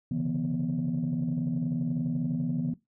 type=tone cluster; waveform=sine; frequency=135.2 / 146.9 / 167.4 / 243.8 Hz; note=C#3 / D3 / E3 / B3; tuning=-43 / +1 / +27 / -22 cents; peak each=-35 / -33 / -30 / -29 dBFS; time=0.11-2.74 s; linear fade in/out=5 ms; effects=noise-tail reverb RT60 0.2 s tail -19 dB re dry + tanh soft clip ceiling -21 dBFS

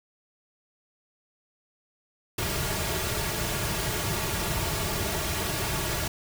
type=noise with comb filter; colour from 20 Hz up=pink; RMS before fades=-29 dBFS; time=2.38-6.08 s; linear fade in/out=5 ms; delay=3.9 ms; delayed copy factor=-0.65; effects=none

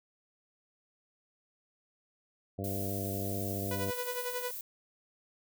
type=harmonic tone; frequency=98 Hz; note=G2; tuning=in tune; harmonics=1 / 2 / 3 / 4 / 5 / 6 / 7; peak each=-37 / -40 / -42 / -43 / -44 / -45 / -45 dBFS; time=2.58-3.91 s; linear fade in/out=10 ms
type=noise; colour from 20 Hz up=violet; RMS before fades=-41 dBFS; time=2.64-4.61 s; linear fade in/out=2 ms
type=tone with tremolo; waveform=sawtooth; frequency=493.4 Hz; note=B4; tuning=2 cents flat; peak=-29 dBFS; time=3.71-4.51 s; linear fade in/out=2 ms; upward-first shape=sine; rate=11 Hz; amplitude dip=65%
effects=none

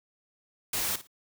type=noise with echo; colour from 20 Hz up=white; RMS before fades=-30 dBFS; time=0.73-0.96 s; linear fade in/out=5 ms; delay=56 ms; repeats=2; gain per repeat=-14 dB; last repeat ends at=1.072 s; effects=none

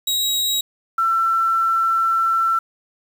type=tone pair in turn; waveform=sawtooth / sine; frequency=3826 / 1343 Hz; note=A#7 / E6; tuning=+44 / +32 cents; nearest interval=octave + tritone; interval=1812 cents; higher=first; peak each=-15 dBFS; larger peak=neither; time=0.07-0.61 / 0.98-2.59 s; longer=second; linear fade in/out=5 ms; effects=7-bit

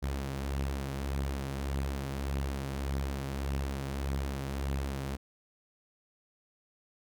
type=beating tone pair; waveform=sawtooth; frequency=67 / 68.7 Hz; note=C2 / C#2; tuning=+42 / -15 cents; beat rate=1.7 Hz; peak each=-35 / -29 dBFS; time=0.02-5.17 s; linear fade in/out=20 ms; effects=none

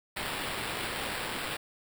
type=noise with sample-and-hold; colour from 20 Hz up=blue; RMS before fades=-35 dBFS; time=0.16-1.57 s; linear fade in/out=10 ms; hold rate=6300 Hz; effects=none

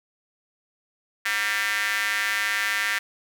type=tone with high-pass filter; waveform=square; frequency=105.8 Hz; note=G#2; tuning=33 cents sharp; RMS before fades=-25 dBFS; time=1.25-2.99 s; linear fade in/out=10 ms; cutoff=1800 Hz; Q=3.6; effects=none

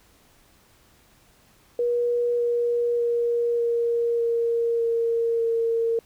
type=tone with pitch steps; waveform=sine; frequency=480 / 476.4 / 472.8 / 469.3 / 465.8 / 462.3 / 458.9 Hz; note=B4 / A#4 / A#4 / A#4 / A#4 / A#4 / A#4; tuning=-49 / +38 / +24 / +12 / -1 / -14 / -27 cents; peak=-20 dBFS; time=1.79-5.99 s; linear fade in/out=2 ms; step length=600 ms; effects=pink hiss -58 dBFS RMS until 6.05 s

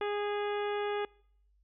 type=harmonic tone with a mistuned harmonic; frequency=412.1 Hz; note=G#4; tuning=13 cents flat; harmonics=1 / 2 / 3 / 4 / 5 / 6 / 7 / 8; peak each=-32 / -38 / -42 / -44 / -46 / -48 / -49 / -50 dBFS; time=0.01-1.05 s; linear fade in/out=2 ms; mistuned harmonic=8; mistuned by=+54 cents; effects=noise-tail reverb RT60 0.7 s tail -26 dB re dry + added 50 Hz sine -65 dBFS peak until 1.63 s

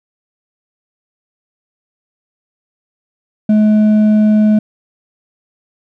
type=tone with hard clipping; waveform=sine; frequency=213.2 Hz; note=G#3; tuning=46 cents sharp; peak=-8 dBFS; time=3.49-4.59 s; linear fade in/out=5 ms; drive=4 dB; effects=none

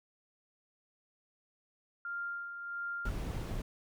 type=tone with tremolo; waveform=sine; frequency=1396.9 Hz; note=F6; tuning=in tune; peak=-35 dBFS; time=2.05-3.09 s; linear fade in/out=2 ms; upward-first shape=sine; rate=1.5 Hz; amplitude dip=50%
type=noise; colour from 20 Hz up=brown; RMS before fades=-37 dBFS; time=3.05-3.62 s; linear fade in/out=5 ms
effects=none

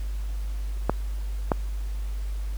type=clicks; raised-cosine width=1 ms; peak=-6 dBFS; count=2; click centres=0.896 / 1.518 s; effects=added 50 Hz sine -27 dBFS peak until 2.57 s + pink hiss -50 dBFS RMS until 2.57 s

